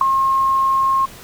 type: tone with ADSR envelope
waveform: sine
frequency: 1073 Hz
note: C6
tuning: 43 cents sharp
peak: -5 dBFS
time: 0.01-1.06 s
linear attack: 4 ms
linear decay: 3 ms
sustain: -8 dB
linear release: 13 ms
effects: pink hiss -39 dBFS RMS until 1.23 s